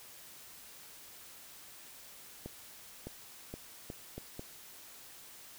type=accelerating click train; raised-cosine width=2 ms; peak=-28 dBFS; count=6; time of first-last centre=2.46-4.394 s; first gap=610 ms; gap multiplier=0.77; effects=white hiss -53 dBFS RMS until 5.58 s